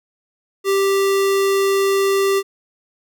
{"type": "tone", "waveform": "square", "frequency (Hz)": 392.2, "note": "G4", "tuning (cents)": 1, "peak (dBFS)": -15, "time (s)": [0.64, 2.43], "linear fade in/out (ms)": 50, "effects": []}